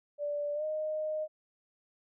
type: tone with pitch glide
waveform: sine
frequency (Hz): 584 to 618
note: D5 to D#5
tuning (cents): -10 to -12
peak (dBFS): -31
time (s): 0.18-1.28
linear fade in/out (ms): 50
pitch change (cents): +98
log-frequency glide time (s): 0.54-0.64
effects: none